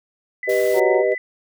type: tone with tremolo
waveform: sine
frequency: 2000 Hz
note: B6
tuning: 21 cents sharp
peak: -25 dBFS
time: 0.43-1.18 s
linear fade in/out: 2 ms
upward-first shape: square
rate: 2.9 Hz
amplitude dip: 40%
type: chord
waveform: sine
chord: G augmented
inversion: none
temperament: equal with one note detuned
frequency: 392 / 493.9 / 619.7 Hz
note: G4 / B4 / D#5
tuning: 0 / 0 / -7 cents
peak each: -20 dBFS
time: 0.47-1.15 s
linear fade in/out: 20 ms
type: noise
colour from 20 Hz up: white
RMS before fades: -35 dBFS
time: 0.49-0.8 s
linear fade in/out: 5 ms
type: harmonic tone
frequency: 185 Hz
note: F#3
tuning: in tune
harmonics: 2 / 3 / 4 / 5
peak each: -20 / -24 / -26 / -28 dBFS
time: 0.73-1.04 s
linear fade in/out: 50 ms
effects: none